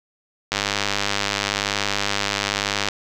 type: click train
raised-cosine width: 0.2 ms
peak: -3 dBFS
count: 240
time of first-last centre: 0.52-2.886 s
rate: 101 Hz
effects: none